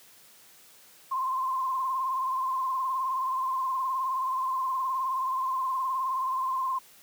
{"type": "tone with vibrato", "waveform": "sine", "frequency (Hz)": 1046.5, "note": "C6", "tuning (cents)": 0, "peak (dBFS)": -26, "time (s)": [1.11, 6.79], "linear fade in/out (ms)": 10, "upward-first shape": "triangle", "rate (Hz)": 19, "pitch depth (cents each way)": 62, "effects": ["white hiss -55 dBFS RMS until 7.02 s", "high-pass 100 Hz 12 dB/octave"]}